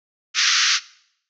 white band-pass noise, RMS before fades -18 dBFS, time 0.34-0.8 s, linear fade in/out 50 ms, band 1200 to 6300 Hz, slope 96 dB/octave, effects noise-tail reverb RT60 0.7 s tail -21 dB re dry

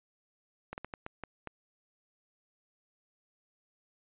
slowing click train, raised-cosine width 0.5 ms, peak -24 dBFS, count 7, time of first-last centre 0.73-1.473 s, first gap 49 ms, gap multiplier 1.37, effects resampled to 8000 Hz

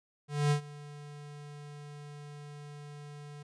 square tone with ADSR envelope, 146.4 Hz, D3, 5 cents flat, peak -24 dBFS, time 0.28-3.43 s, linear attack 230 ms, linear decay 97 ms, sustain -21 dB, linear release 8 ms, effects resampled to 22050 Hz

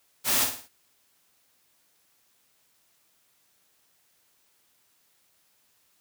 white noise with echo, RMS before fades -24 dBFS, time 0.24-0.48 s, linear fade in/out 50 ms, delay 53 ms, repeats 4, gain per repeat -7 dB, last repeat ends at 0.692 s, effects white hiss -67 dBFS RMS until 6 s + high-pass 60 Hz 12 dB/octave

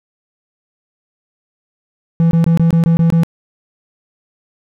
triangle tone bursts, 166.1 Hz, E3, 13 cents sharp, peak -6 dBFS, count 8, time 2.2-3.234 s, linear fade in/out 0 ms, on 110 ms, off 22 ms, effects none

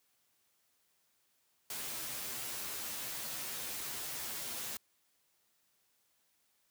white noise with comb filter, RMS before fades -41 dBFS, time 1.7-4.77 s, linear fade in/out 2 ms, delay 11 ms, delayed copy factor -0.75, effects white hiss -75 dBFS RMS until 6.7 s + high-pass 60 Hz 12 dB/octave

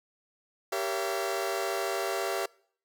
sawtooth chord, G diminished seventh, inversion none, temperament just, 392 / 470.4 / 564.5 / 677.4 Hz, G4 / Bb4 / Db5 / Fb5, 0 / +16 / +31 / +47 cents, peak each -29 / -33 / -32 / -30 dBFS, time 0.72-2.46 s, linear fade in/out 5 ms, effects noise-tail reverb RT60 0.6 s tail -25 dB re dry

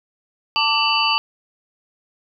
sine tone cluster, 892 / 1168 / 2686 / 2967 / 4608 Hz, A5 / D6 / E7 / F#7 / D8, +23 / -10 / +32 / +4 / -34 cents, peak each -22 dBFS, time 0.56-1.18 s, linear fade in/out 0 ms, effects none

